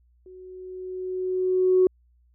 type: tone with level ramp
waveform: sine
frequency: 370 Hz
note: F#4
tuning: in tune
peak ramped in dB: -43 to -13 dBFS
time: 0.26-1.87 s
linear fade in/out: 2 ms
effects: tanh soft clip ceiling -9 dBFS + added 60 Hz sine -58 dBFS peak until 2.34 s